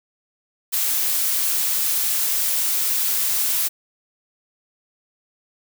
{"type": "noise", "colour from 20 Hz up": "blue", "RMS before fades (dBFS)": -21, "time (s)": [0.72, 3.69], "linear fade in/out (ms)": 20, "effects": []}